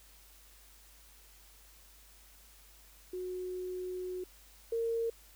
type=tone pair in turn; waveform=sine; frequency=365.7 / 459.4 Hz; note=F#4 / A#4; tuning=-20 / -25 cents; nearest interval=major third; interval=395 cents; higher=second; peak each=-36 / -30 dBFS; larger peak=second; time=3.13-4.24 / 4.72-5.1 s; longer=first; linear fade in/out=5 ms; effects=added 50 Hz sine -60 dBFS peak until 5.35 s + white hiss -60 dBFS RMS until 5.35 s